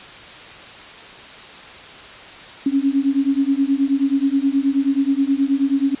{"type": "beating tone pair", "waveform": "sine", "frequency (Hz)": [270.8, 280.2], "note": ["C#4", "C#4"], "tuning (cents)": [-40, 19], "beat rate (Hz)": 9.4, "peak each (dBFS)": -18, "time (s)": [2.66, 5.95], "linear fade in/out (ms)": 5, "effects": ["white hiss -38 dBFS RMS until 6 s", "resampled to 8000 Hz"]}